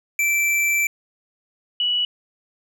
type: tone pair in turn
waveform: square / sine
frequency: 2335 / 2942 Hz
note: D7 / F#7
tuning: -11 / -11 cents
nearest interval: major third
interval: 400 cents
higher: second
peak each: -18 dBFS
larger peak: neither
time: 0.19-0.87 / 1.8-2.05 s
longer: first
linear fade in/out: 2 ms
effects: none